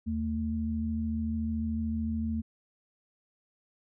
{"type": "tone pair together", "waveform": "sine", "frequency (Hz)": [79, 223.4], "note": ["D#2", "A3"], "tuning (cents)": [27, 27], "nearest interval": "octave + tritone", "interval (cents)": 1800, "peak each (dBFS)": [-33, -30], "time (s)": [0.06, 2.42], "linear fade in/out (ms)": 20, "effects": []}